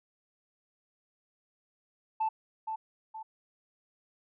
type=tone with echo; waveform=sine; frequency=880 Hz; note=A5; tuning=in tune; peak=-25 dBFS; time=2.2-2.29 s; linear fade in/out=10 ms; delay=470 ms; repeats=2; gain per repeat=-7 dB; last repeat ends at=3.23 s; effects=tanh soft clip ceiling -24 dBFS